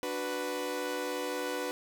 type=chord; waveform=sawtooth; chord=B minor; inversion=first; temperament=equal; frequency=293.7 / 370 / 493.9 Hz; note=D4 / F#4 / B4; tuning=0 / 0 / 0 cents; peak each=-35 / -35 / -31 dBFS; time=0.03-1.71 s; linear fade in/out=0 ms; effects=none